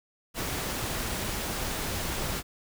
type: noise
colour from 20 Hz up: pink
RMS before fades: -32 dBFS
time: 0.34-2.43 s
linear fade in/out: 50 ms
effects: none